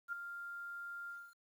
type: tone with ADSR envelope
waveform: sine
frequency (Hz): 1396.9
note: F6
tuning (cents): 0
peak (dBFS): -35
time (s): 0.08-1.35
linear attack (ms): 46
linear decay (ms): 7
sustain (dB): -8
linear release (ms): 260
effects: 11-bit